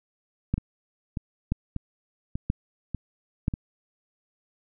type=two click trains; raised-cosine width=5 ms; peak=-17 / -11 dBFS; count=6 / 4; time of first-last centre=0.58-3.539 / 0.54-3.481 s; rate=1.69 / 1.02 Hz; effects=none